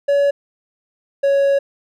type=tone pair in turn; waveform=triangle; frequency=566 / 556 Hz; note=C#5 / C#5; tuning=+36 / +5 cents; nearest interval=unison; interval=31 cents; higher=first; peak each=-10 dBFS; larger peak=neither; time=0.08-0.31 / 1.23-1.59 s; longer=second; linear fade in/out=10 ms; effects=none